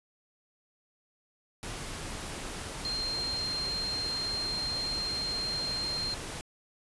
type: tone in noise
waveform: sine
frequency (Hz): 4186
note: C8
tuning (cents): 0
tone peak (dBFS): -31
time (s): 2.85-6.14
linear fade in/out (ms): 0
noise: pink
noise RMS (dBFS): -39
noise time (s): 1.63-6.41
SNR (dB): +5
effects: resampled to 24000 Hz